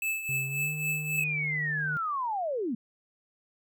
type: tone with tremolo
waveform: square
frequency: 2619 Hz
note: E7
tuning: 12 cents flat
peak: -27 dBFS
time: 0.02-1.24 s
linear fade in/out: 2 ms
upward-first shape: triangle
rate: 3.7 Hz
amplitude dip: 70%
type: tone with pitch glide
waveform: triangle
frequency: 135 to 152.41 Hz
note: C#3 to D#3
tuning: -45 to -35 cents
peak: -32 dBFS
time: 0.29-1.97 s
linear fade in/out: 0 ms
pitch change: +210 cents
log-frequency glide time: 0.47-0.72 s
type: linear sweep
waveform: sine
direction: down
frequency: 2632 to 207 Hz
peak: -28 dBFS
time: 1.16-2.75 s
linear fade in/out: 5 ms
effects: none